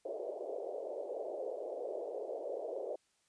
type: band-pass noise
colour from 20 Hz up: white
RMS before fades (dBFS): -41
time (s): 0.05-2.96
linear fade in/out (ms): 5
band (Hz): 390 to 630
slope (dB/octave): 48
effects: white hiss -75 dBFS RMS until 3.28 s + resampled to 22050 Hz